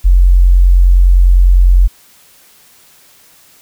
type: tone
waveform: sine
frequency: 44.88 Hz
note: F1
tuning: 48 cents sharp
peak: -3 dBFS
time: 0.04-1.88 s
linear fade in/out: 20 ms
effects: white hiss -45 dBFS RMS until 3.61 s